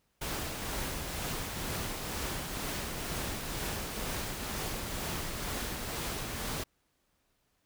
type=noise with tremolo; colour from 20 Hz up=pink; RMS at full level=-35 dBFS; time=0.21-6.64 s; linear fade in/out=10 ms; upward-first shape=triangle; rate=2.1 Hz; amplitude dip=35%; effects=pink hiss -75 dBFS RMS until 7.65 s